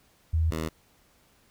sine / 10% pulse tone pair in turn, 80.7 / 79.68 Hz, E2 / D#2, -36 / +42 cents, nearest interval unison, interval 22 cents, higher first, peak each -21 dBFS, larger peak neither, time 0.33-0.51 / 0.51-0.69 s, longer neither, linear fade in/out 10 ms, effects pink hiss -63 dBFS RMS until 1.5 s

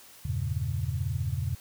sine chord, E diminished seventh, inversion none, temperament equal, 82.41 / 98 / 116.54 / 138.59 Hz, E2 / G2 / Bb2 / Db3, 0 / 0 / 0 / 0 cents, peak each -33 dBFS, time 0.25-1.55 s, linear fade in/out 5 ms, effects white hiss -52 dBFS RMS until 1.6 s

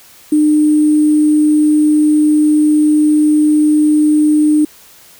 sine tone with sample-and-hold, 302.5 Hz, D#4, 49 cents flat, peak -7 dBFS, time 0.32-4.65 s, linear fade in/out 5 ms, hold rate 8820 Hz, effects white hiss -42 dBFS RMS until 5.19 s

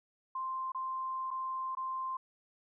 sine tone with dropouts, 1046.5 Hz, C6, in tune, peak -34 dBFS, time 0.35-2.17 s, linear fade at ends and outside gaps 5 ms, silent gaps 0.72-0.747 / 1.306-1.311 / 1.751-1.77 s, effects none

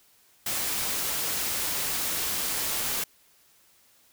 white noise, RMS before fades -29 dBFS, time 0.46-3.04 s, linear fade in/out 5 ms, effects white hiss -61 dBFS RMS until 4.12 s

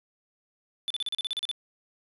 triangle tone bursts, 3503 Hz, A7, 8 cents flat, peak -26 dBFS, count 11, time 0.88-1.514 s, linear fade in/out 0 ms, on 24 ms, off 37 ms, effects resampled to 32000 Hz + 11-bit

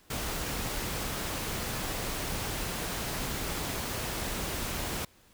pink noise, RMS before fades -34 dBFS, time 0.1-5.05 s, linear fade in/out 5 ms, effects pink hiss -61 dBFS RMS until 5.33 s

